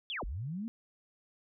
sine linear two-way sweep, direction down then up, 3591 to 34.65 to 237.5 Hz, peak -35 dBFS, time 0.1-0.68 s, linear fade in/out 0 ms, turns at 0.24 s, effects none

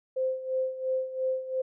sine tone with tremolo, 520 Hz, C5, 11 cents flat, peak -24 dBFS, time 0.16-1.62 s, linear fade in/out 10 ms, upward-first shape sine, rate 2.9 Hz, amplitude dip 75%, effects none

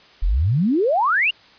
sine exponential sweep, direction up, 36.11 to 2960 Hz, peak -15 dBFS, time 0.22-1.31 s, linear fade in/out 10 ms, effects white hiss -49 dBFS RMS until 1.58 s + resampled to 11025 Hz

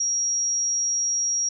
sine tone, 5660 Hz, F8, 22 cents sharp, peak -21 dBFS, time 0-1.49 s, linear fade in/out 5 ms, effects none

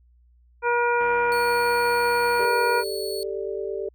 harmonic tone, 478.3 Hz, A#4, 44 cents sharp, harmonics 1 / 2 / 3 / 4 / 5, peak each -23 / -23 / -25 / -39 / -31 dBFS, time 0.62-2.84 s, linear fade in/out 50 ms
click train, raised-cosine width 0.5 ms, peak -22 dBFS, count 137, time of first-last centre 1.01-2.448 s, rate 94.6 Hz
sawtooth tone, 4408 Hz, C#8, 11 cents flat, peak -30 dBFS, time 1.32-3.23 s, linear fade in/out 0 ms
sine chord, G suspended second, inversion none, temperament just, 392 / 441 / 588 Hz, G4 / A4 / D5, 0 / +4 / +2 cents, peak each -29 / -31 / -34 dBFS, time 2.39-3.89 s, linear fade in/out 5 ms
effects added 60 Hz sine -54 dBFS peak until 3.94 s

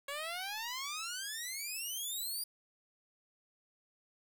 10% pulse exponential sweep, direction up, 551 to 4863 Hz, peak -30 dBFS, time 0.08-2.44 s, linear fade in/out 5 ms, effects 10-bit

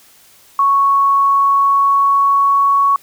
sine tone with pitch glide, 1108.7 to 1115.1 Hz, C#6 to C#6, 0 to +10 cents, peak -9 dBFS, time 0.59-2.96 s, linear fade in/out 2 ms, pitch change +10 cents, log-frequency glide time 1.15-2.64 s, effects white hiss -47 dBFS RMS until 3.02 s

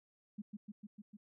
sine tone with echo, 208.2 Hz, G#3, 5 cents sharp, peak -40 dBFS, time 0.38-0.42 s, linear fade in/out 10 ms, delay 150 ms, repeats 5, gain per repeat -2 dB, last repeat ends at 1.17 s, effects none

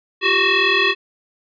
sine tone with frequency modulation, 392 Hz, G4, in tune, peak -13 dBFS, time 0.21-0.95 s, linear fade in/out 50 ms, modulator 745 Hz, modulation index 4.4, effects resampled to 11025 Hz

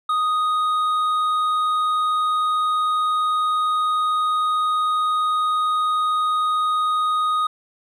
triangle tone with hard clipping, 1244.5 Hz, D#6, in tune, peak -19 dBFS, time 0.09-7.47 s, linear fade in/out 5 ms, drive 8 dB, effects none

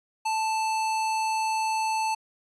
square tone, 880 Hz, A5, in tune, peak -25 dBFS, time 0.25-2.15 s, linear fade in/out 10 ms, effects resampled to 24000 Hz

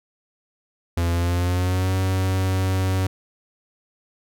45% pulse tone with pitch glide, 85.4 to 94.21 Hz, F2 to F#2, -38 to +32 cents, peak -19 dBFS, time 0.97-3.07 s, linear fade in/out 5 ms, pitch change +170 cents, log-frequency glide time 1.11-1.93 s, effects none

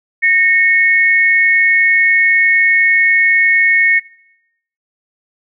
sine tone pair together, 1847 / 2196 Hz, A#6 / C#7, -16 / -17 cents, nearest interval minor third, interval 299 cents, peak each -11 dBFS, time 0.22-4 s, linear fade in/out 20 ms, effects noise-tail reverb RT60 0.8 s tail -21 dB re dry

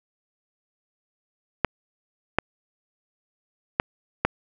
clicks, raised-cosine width 0.5 ms, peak -3 dBFS, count 4, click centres 1.647 / 2.386 / 3.799 / 4.25 s, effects none

